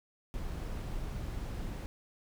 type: noise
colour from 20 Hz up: brown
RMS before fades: -38 dBFS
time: 0.34-1.86 s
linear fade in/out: 0 ms
effects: none